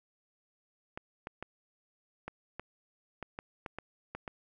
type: clicks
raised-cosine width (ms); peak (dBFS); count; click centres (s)
0.5; -24; 11; 0.975 / 1.271 / 1.426 / 2.28 / 2.596 / 3.227 / 3.389 / 3.662 / 3.786 / 4.15 / 4.278
effects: none